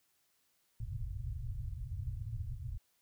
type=low-pass noise; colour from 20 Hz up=white; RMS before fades=-40 dBFS; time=0.8-2.78 s; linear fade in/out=5 ms; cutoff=130 Hz; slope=96 dB/octave; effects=white hiss -75 dBFS RMS until 3.01 s